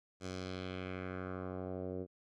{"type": "tone with low-pass filter sweep", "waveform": "10% pulse", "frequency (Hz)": 92.5, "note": "F#2", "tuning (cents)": 0, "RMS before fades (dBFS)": -42, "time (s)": [0.2, 2.07], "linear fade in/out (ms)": 50, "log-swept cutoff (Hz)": [7000, 430], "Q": 1.8, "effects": []}